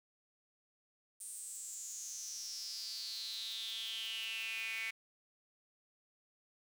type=tone with high-pass filter sweep; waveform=sawtooth; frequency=223.6 Hz; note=A3; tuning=28 cents sharp; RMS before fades=-43 dBFS; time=1.2-4.91 s; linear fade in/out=10 ms; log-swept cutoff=9000 to 2200 Hz; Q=8.1; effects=none